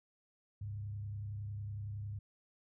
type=tone with frequency modulation; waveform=sine; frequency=102.2 Hz; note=G#2; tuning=27 cents flat; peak=-39 dBFS; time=0.61-2.19 s; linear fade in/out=5 ms; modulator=30.9 Hz; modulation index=0.44; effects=none